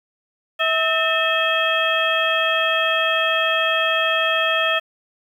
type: harmonic tone with a mistuned harmonic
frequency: 648 Hz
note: E5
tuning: 30 cents flat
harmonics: 1 / 2 / 3 / 4 / 5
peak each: -23 / -23 / -23 / -23 / -23 dBFS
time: 0.59-4.8 s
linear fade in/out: 20 ms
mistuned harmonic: 3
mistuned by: -130 cents
effects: 8-bit